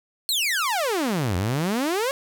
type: exponential two-way sweep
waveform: sawtooth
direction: down then up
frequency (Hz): 4376 to 85.3 to 564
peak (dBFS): -18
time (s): 0.29-2.11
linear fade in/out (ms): 0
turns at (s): 1.36
effects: none